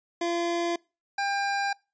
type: tone pair in turn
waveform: 25% pulse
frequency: 342.4 / 799 Hz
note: F4 / G5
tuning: -34 / +33 cents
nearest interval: octave + minor third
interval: 1467 cents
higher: second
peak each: -22 dBFS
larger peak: neither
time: 0.21-0.76 / 1.18-1.73 s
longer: neither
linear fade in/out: 5 ms
effects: noise-tail reverb RT60 0.3 s tail -25 dB re dry + resampled to 16000 Hz